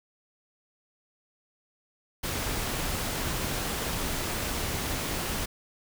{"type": "noise", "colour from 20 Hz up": "pink", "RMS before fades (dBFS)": -31, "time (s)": [2.23, 5.46], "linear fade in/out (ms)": 10, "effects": []}